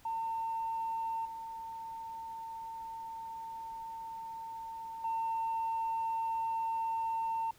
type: tone with level steps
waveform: sine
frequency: 904 Hz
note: A5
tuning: 47 cents sharp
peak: -32 / -40 / -30 dBFS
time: 0.05-7.51 s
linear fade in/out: 5 ms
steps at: 1.25 / 5.04 s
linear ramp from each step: 5 ms
effects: tanh soft clip ceiling -28 dBFS + pink hiss -62 dBFS RMS until 7.58 s